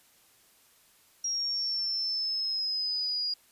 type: exponential sweep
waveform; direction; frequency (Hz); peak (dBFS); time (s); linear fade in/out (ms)
sine; down; 5630 to 4848; -28; 1.24-3.34; 5
effects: white hiss -62 dBFS RMS until 3.51 s + resampled to 32000 Hz